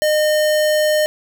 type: tone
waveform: square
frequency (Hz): 610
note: D#5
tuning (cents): -34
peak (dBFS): -14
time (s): 0.02-1.06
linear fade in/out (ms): 0
effects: none